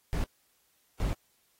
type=noise bursts at uneven times; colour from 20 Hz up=brown; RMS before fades=-29 dBFS; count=2; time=0.13-0.24 / 1-1.13 s; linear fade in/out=0 ms; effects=white hiss -70 dBFS RMS until 1.59 s + AAC 48 kbps